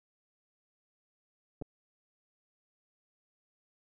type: clicks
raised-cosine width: 2 ms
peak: -29 / -26 dBFS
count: 2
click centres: 1.615 / 1.622 s
effects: none